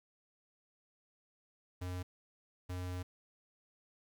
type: tone bursts at uneven times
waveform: square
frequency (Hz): 90.4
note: F#2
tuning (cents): -40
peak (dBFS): -39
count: 2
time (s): 1.81-2.03 / 2.69-3.03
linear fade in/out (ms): 10
effects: 11-bit